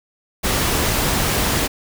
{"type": "noise", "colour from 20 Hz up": "pink", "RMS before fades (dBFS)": -19, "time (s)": [0.43, 1.68], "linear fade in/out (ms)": 20, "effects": []}